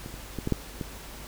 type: clicks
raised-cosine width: 3 ms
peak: -24 / -29 / -19 / -15 / -10 / -18 dBFS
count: 6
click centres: 0.061 / 0.141 / 0.387 / 0.474 / 0.523 / 0.812 s
effects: added 50 Hz sine -44 dBFS peak until 1.27 s + pink hiss -44 dBFS RMS until 1.27 s